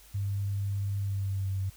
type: tone with pitch glide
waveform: sine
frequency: 99.8 to 96.23 Hz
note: G2 to G2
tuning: +32 to -32 cents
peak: -28 dBFS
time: 0.14-1.7 s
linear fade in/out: 10 ms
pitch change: -64 cents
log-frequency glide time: 0.99-1.54 s
effects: added 50 Hz sine -57 dBFS peak until 1.76 s + white hiss -56 dBFS RMS until 1.76 s